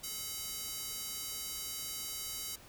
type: tone with high-pass filter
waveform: square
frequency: 430 Hz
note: A4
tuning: 40 cents flat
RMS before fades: -41 dBFS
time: 0.03-2.56 s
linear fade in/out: 10 ms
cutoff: 5400 Hz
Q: 0.74
effects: pink hiss -56 dBFS RMS until 2.68 s